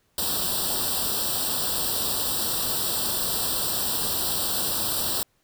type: noise with comb filter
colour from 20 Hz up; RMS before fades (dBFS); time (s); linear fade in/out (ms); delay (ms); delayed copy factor
white; -26; 0.18-5.23; 2; 0.23; +1
effects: pink hiss -68 dBFS RMS until 5.43 s